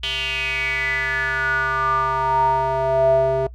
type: tone with band-pass filter sweep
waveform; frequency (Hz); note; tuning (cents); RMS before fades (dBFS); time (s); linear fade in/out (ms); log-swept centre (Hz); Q
square; 132.7; C3; +25; -20; 0.03-3.47; 5; 3100 to 550; 7.8
effects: noise-tail reverb RT60 0.1 s tail -21 dB re dry + added 60 Hz sine -35 dBFS peak until 3.54 s